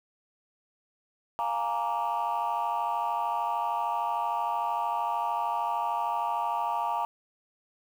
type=chord; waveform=sine; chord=Bb dominant seventh; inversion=second; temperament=just; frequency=699.2 / 839.1 / 932.3 / 1165.4 Hz; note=F5 / Ab5 / Bb5 / D6; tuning=+2 / +18 / 0 / -14 cents; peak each=-32 / -32 / -28 / -33 dBFS; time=1.39-7.05 s; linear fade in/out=0 ms; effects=tanh soft clip ceiling -21 dBFS + 9-bit